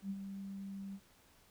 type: tone with ADSR envelope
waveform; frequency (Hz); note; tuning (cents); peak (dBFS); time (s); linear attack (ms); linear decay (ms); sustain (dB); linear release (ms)
sine; 196; G3; 0; -35; 0.02-1; 81; 49; -7; 58
effects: pink hiss -66 dBFS RMS until 1.5 s